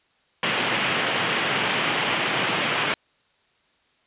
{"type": "band-pass noise", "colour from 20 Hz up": "white", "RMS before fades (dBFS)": -24, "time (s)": [0.43, 2.94], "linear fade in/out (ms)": 2, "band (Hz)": [110, 3300], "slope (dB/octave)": 48, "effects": ["white hiss -64 dBFS RMS until 4.06 s", "resampled to 8000 Hz"]}